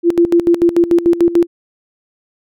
sine tone with tremolo, 342.4 Hz, F4, 34 cents flat, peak -6 dBFS, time 0.03-1.47 s, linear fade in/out 50 ms, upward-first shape square, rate 6.8 Hz, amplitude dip 80%, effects none

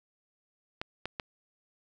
clicks, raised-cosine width 0.3 ms, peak -18 dBFS, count 3, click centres 0.815 / 1.056 / 1.198 s, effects none

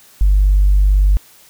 sine tone, 49 Hz, G1, in tune, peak -7 dBFS, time 0.21-1.17 s, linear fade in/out 0 ms, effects tanh soft clip ceiling -4 dBFS + white hiss -46 dBFS RMS until 1.49 s

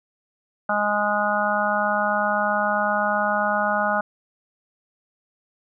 harmonic tone, 207.7 Hz, G#3, in tune, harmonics 1 / 3 / 4 / 5 / 6 / 7, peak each -30 / -25 / -25 / -31 / -26 / -25 dBFS, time 0.69-4.01 s, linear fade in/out 5 ms, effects none

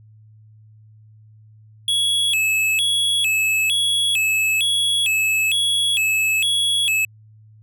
square tone with vibrato, 2949 Hz, F#7, 6 cents flat, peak -17 dBFS, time 1.88-7.05 s, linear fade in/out 2 ms, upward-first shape square, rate 1.1 Hz, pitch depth 220 cents each way, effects added 108 Hz sine -45 dBFS peak until 7.62 s

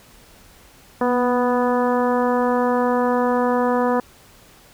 harmonic tone with a mistuned harmonic, 246.9 Hz, B3, in tune, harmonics 1 / 2 / 3 / 4 / 5 / 6 / 7, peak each -21 / -20 / -25 / -24 / -29 / -34 / -34 dBFS, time 1.01-4 s, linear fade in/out 2 ms, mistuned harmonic 1, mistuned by -23 cents, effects pink hiss -49 dBFS RMS until 4.73 s

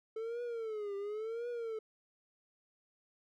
triangle tone with vibrato, 438.4 Hz, A4, 6 cents flat, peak -35 dBFS, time 0.16-1.79 s, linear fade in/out 5 ms, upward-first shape triangle, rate 0.94 Hz, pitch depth 180 cents each way, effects none

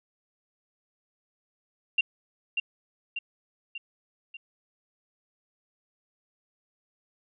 sine tone with echo, 2769 Hz, F7, 15 cents flat, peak -19 dBFS, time 1.98-2.01 s, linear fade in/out 5 ms, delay 590 ms, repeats 4, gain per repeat -5 dB, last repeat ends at 4.37 s, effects none

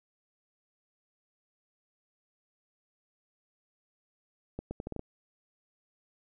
accelerating click train, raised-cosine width 2 ms, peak -23 dBFS, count 7, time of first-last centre 4.59-4.994 s, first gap 120 ms, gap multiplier 0.76, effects none

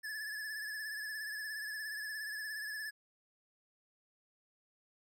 square tone with vibrato, 1724 Hz, A6, 36 cents flat, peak -40 dBFS, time 0.03-2.91 s, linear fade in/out 20 ms, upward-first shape triangle, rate 17 Hz, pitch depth 63 cents each way, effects none

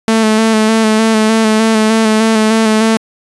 sawtooth tone with vibrato, 220 Hz, A3, in tune, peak -4 dBFS, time 0.08-2.97 s, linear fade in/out 0 ms, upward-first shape square, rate 3.3 Hz, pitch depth 24 cents each way, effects resampled to 24000 Hz

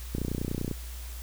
click train, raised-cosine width 3 ms, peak -17 dBFS, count 18, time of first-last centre 0.15-0.713 s, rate 30.2 Hz, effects added 60 Hz sine -37 dBFS peak until 1.22 s + white hiss -47 dBFS RMS until 1.22 s

